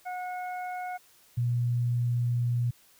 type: harmonic tone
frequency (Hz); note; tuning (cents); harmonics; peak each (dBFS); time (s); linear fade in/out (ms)
728; F#5; -28; 1 / 2 / 3; -33 / -43 / -45; 0.05-0.98; 20
type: tone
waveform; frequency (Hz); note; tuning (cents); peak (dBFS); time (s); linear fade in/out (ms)
sine; 120.6; B2; -41; -24; 1.37-2.71; 10
effects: white hiss -60 dBFS RMS until 2.99 s